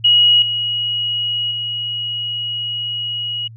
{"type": "tone with level steps", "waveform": "sine", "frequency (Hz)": 2901, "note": "F#7", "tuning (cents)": -35, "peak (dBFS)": [-8, -17, -20], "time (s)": [0.04, 3.48], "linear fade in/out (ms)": 10, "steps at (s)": [0.42, 1.51], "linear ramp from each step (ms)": 2, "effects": ["added 113 Hz sine -35 dBFS peak until 3.56 s"]}